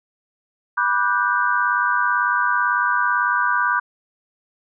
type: chord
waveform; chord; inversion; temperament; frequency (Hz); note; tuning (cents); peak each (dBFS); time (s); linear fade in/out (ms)
sine; G major seventh; first; just; 980 / 1176 / 1470 / 1568; B5 / D6 / F#6 / G6; -14 / +2 / -12 / 0; -22; 0.77-3.8; 10
effects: none